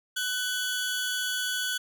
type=tone pair together; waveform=sawtooth; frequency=1499 / 3365 Hz; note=F#6 / G#7; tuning=+22 / +22 cents; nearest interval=octave + major second; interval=1400 cents; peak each=-26 / -29 dBFS; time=0.16-1.78 s; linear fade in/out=10 ms; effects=none